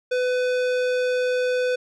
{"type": "tone with tanh clipping", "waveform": "sine", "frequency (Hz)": 501, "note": "B4", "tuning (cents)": 25, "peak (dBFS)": -22, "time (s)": [0.11, 1.76], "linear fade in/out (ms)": 10, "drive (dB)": 18, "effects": []}